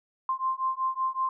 sine beating tone pair, 1046.5 / 1051.8 Hz, C6 / C6, 0 / +9 cents, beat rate 5.3 Hz, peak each -29 dBFS, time 0.29-1.29 s, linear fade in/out 2 ms, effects none

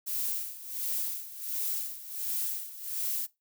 violet noise with tremolo, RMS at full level -31 dBFS, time 0.06-3.27 s, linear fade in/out 20 ms, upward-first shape sine, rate 1.4 Hz, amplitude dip 80%, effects noise-tail reverb RT60 0.2 s tail -20 dB re dry

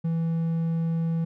triangle tone, 164.81 Hz, E3, in tune, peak -21 dBFS, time 0.04-1.25 s, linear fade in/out 10 ms, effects none

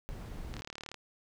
brown noise, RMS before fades -42 dBFS, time 0.09-0.61 s, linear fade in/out 0 ms
click train, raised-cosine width 0.2 ms, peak -25 dBFS, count 16, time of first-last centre 0.54-0.943 s, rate 37.2 Hz
effects none

